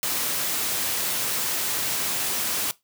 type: noise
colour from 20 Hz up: white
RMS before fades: -26 dBFS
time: 0.03-2.71 s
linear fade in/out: 0 ms
effects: noise-tail reverb RT60 0.2 s tail -20 dB re dry + high-pass 100 Hz 12 dB/octave